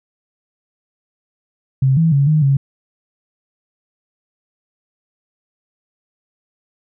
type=tone with pitch steps; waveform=sine; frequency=133.1 / 163.3 / 139.9 / 154.1 / 137.8 Hz; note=C3 / E3 / C#3 / D#3 / C#3; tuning=+30 / -16 / +16 / -16 / -10 cents; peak=-10 dBFS; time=1.82-2.57 s; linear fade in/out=5 ms; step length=150 ms; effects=none